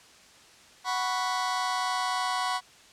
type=chord; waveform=sawtooth; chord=F# suspended fourth; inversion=none; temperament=just; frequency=740 / 986.7 / 1110 Hz; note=F#5 / B5 / C#6; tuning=0 / -2 / +2 cents; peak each=-27 dBFS; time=0.84-2.61 s; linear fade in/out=50 ms; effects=white hiss -54 dBFS RMS until 2.92 s + low-pass 7000 Hz 12 dB/octave